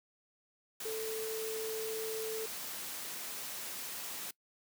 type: tone in noise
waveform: sine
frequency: 441.4 Hz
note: A4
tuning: 5 cents sharp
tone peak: -36 dBFS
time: 0.85-2.46 s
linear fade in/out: 5 ms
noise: white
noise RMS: -42 dBFS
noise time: 0.8-4.31 s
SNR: +3 dB
effects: noise-tail reverb RT60 0.1 s tail -22 dB re dry + high-pass 150 Hz 12 dB/octave